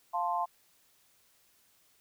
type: chord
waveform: sine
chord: F major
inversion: none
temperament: equal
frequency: 698.5 / 880 / 1046.5 Hz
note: F5 / A5 / C6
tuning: 0 / 0 / 0 cents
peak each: -33 dBFS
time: 0.13-0.46 s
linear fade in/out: 20 ms
effects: white hiss -67 dBFS RMS until 2 s